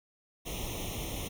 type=noise with comb filter; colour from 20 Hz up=pink; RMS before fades=-37 dBFS; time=0.45-1.29 s; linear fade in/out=20 ms; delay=0.32 ms; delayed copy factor=+1; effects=none